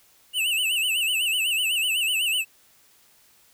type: tone with vibrato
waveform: square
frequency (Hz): 2794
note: F7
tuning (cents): 0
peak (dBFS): -22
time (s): 0.33-2.45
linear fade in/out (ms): 50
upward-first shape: sine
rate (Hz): 8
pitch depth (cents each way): 140
effects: white hiss -58 dBFS RMS until 3.53 s